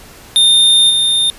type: tone with level steps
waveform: square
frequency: 3631 Hz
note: A#7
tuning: 46 cents flat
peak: -7 / -11 dBFS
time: 0.36-1.3 s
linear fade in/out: 0 ms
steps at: 0.89 s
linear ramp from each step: 20 ms
effects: pink hiss -38 dBFS RMS until 1.38 s + resampled to 32000 Hz